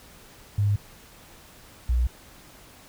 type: tone pair in turn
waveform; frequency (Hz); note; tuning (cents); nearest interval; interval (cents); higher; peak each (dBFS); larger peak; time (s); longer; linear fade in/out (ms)
sine; 102.2 / 60.77; G#2 / B1; -27 / -27; major sixth; 900; first; -19; neither; 0.58-0.76 / 1.89-2.07; neither; 5
effects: pink hiss -50 dBFS RMS until 2.88 s